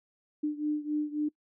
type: beating tone pair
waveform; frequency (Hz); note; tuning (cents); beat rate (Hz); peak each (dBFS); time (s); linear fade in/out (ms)
sine; 298.5 / 302.2; D4 / D4; +28 / +50; 3.7; -30 / -33; 0.43-1.29; 10
effects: noise-tail reverb RT60 0.1 s tail -23 dB re dry